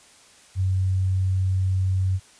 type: tone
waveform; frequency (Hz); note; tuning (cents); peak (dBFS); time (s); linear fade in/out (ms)
sine; 94.1; F#2; +30; -19; 0.55-2.2; 50
effects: white hiss -52 dBFS RMS until 2.39 s + resampled to 22050 Hz